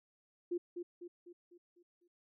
sine tone with echo, 350 Hz, F4, 4 cents sharp, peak -33 dBFS, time 0.51-0.58 s, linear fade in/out 10 ms, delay 250 ms, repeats 6, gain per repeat -6 dB, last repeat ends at 2.08 s, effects none

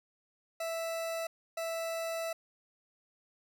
40% pulse tone bursts at uneven times, 659.3 Hz, E5, in tune, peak -33 dBFS, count 2, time 0.6-1.27 / 1.57-2.33 s, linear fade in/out 5 ms, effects none

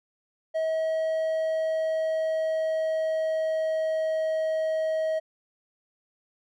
triangle tone with pitch glide, 640 to 634.8 Hz, D#5 to D#5, +49 to +35 cents, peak -22 dBFS, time 0.54-5.2 s, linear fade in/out 20 ms, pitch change -14 cents, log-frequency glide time 0.68-4.29 s, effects none

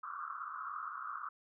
pink band-pass noise, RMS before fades -43 dBFS, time 0.03-1.29 s, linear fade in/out 5 ms, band 1100 to 1400 Hz, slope 96 dB/octave, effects none

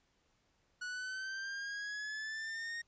45% pulse exponential sweep, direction up, 1465 to 1864.7 Hz, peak -39 dBFS, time 0.81-2.82 s, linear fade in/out 10 ms, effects pink hiss -75 dBFS RMS until 2.87 s + resampled to 16000 Hz

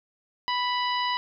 harmonic tone, 987.8 Hz, B5, in tune, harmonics 1 / 2 / 3 / 4 / 5, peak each -26 / -32 / -32 / -36 / -37 dBFS, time 0.48-1.17 s, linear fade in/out 0 ms, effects none

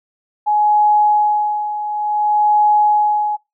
sine tone with tremolo, 840 Hz, G#5, 19 cents sharp, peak -9 dBFS, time 0.46-3.37 s, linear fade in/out 20 ms, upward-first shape sine, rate 0.56 Hz, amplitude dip 70%, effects noise-tail reverb RT60 0.2 s tail -23 dB re dry

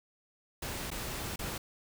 pink noise with dropouts, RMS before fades -38 dBFS, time 0.62-1.58 s, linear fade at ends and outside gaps 5 ms, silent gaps 0.904-0.914 / 1.36-1.39 s, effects none

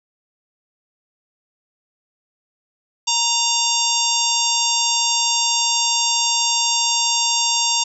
harmonic tone with a mistuned harmonic, 932.3 Hz, A#5, in tune, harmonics 1 / 3 / 4 / 5 / 6 / 7 / 8, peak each -24 / -24 / -24 / -24 / -24 / -24 / -24 dBFS, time 3.07-7.84 s, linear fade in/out 10 ms, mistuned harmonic 4, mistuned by -64 cents, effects none

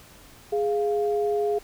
sine tone pair together, 415.3 / 696.7 Hz, G#4 / F5, 0 / -4 cents, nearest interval major sixth, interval 896 cents, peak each -22 / -29 dBFS, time 0.52-1.59 s, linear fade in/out 10 ms, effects pink hiss -50 dBFS RMS until 1.63 s

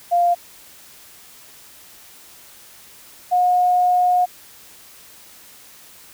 sine tone pair in turn, 698.5 / 721 Hz, F5 / F#5, 0 / -45 cents, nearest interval minor second, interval 55 cents, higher second, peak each -13 dBFS, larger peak neither, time 0.11-0.35 / 3.31-4.26 s, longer second, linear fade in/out 20 ms, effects white hiss -45 dBFS RMS until 6.13 s

